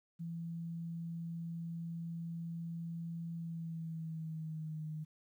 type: tone with pitch glide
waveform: sine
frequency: 167.2 to 155.1 Hz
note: E3 to D#3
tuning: +25 to -5 cents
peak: -39 dBFS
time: 0.19-5.05 s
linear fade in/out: 20 ms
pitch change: -130 cents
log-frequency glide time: 3.35-4.84 s
effects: 12-bit